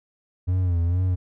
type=tone with vibrato; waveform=triangle; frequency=88.4 Hz; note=F2; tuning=22 cents sharp; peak=-17 dBFS; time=0.47-1.16 s; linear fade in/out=20 ms; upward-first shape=sine; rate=2.2 Hz; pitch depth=82 cents each way; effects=none